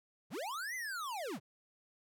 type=linear two-way sweep; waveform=square; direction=up then down; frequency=98 to 2068 to 98 Hz; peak=-39 dBFS; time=0.3-1.4 s; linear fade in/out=50 ms; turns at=0.75 s; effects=none